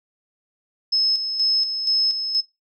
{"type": "tone with tremolo", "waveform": "sine", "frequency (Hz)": 5190, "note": "E8", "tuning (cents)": -28, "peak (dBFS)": -16, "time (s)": [0.92, 2.41], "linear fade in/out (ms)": 10, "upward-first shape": "square", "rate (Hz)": 2.1, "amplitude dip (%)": 55, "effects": ["noise-tail reverb RT60 0.2 s tail -17 dB re dry"]}